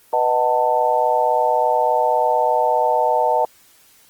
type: chord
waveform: sine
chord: B dominant seventh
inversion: none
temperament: just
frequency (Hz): 493.9 / 617.4 / 740.8 / 889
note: B4 / D#5 / F#5 / A5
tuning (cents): 0 / -14 / +2 / +18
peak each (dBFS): -22 / -20 / -21 / -18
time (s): 0.13-3.45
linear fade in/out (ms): 2
effects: white hiss -52 dBFS RMS until 4.09 s + Opus 24 kbps

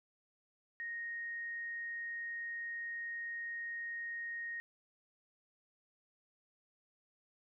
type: tone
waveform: sine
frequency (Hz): 1864.7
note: A#6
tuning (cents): 0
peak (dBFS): -39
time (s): 0.8-4.6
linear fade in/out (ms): 0
effects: none

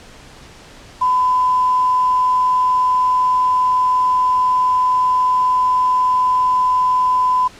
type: tone with quantisation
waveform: sine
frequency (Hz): 1007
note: B5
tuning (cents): +33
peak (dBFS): -12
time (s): 1.01-7.48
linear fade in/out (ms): 10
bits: 6
effects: pink hiss -41 dBFS RMS until 7.59 s + low-pass 7000 Hz 12 dB/octave

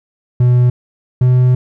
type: tone pair in turn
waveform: triangle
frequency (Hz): 123.47 / 125.99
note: B2 / B2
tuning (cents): 0 / +35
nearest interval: unison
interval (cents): 35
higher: second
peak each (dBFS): -5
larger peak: neither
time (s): 0.4-0.7 / 1.21-1.55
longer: second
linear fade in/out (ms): 5
effects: none

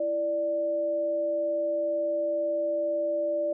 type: tone pair together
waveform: sine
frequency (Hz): 333.1 / 589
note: E4 / D5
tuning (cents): +18 / +5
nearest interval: minor seventh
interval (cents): 987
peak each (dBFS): -35 / -25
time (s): 0-3.53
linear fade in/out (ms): 5
effects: none

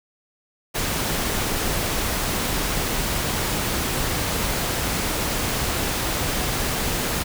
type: noise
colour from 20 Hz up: pink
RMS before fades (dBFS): -24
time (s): 0.74-7.24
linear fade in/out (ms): 20
effects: none

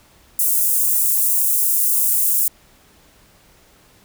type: high-pass noise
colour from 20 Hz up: white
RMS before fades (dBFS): -17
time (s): 0.39-2.48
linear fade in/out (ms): 2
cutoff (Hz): 8400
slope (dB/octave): 24
effects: pink hiss -52 dBFS RMS until 4.04 s

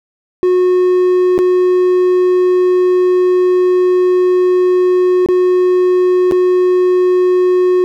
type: tone with dropouts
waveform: triangle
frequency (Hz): 364.1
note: F#4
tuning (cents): -28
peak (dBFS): -6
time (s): 0.43-7.84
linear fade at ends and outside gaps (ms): 0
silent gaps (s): 1.379-1.389 / 5.261-5.287 / 6.312-6.321
effects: none

